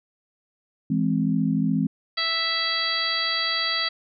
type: chord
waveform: sine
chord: E augmented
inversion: none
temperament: equal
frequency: 164.81 / 207.7 / 261.6 Hz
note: E3 / G#3 / B#3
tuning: 0 / 0 / 0 cents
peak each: -24 / -24 / -24 dBFS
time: 0.9-1.87 s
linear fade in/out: 5 ms
type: harmonic tone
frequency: 659 Hz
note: E5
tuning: 1 cent flat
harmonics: 1 / 2 / 3 / 4 / 5 / 6 / 7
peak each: -39 / -31 / -28 / -37 / -30 / -29 / -27 dBFS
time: 2.17-3.89 s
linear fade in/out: 10 ms
effects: none